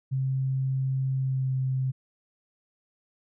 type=tone with pitch glide; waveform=sine; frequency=132.8 to 131.12 Hz; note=C3 to C3; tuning=+26 to +4 cents; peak=-24 dBFS; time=0.11-1.92 s; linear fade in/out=20 ms; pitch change=-22 cents; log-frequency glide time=1.16-1.54 s; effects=none